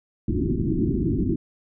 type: low-pass noise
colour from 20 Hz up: white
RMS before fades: -23 dBFS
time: 0.28-1.36 s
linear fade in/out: 5 ms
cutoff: 370 Hz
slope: 96 dB/octave
effects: none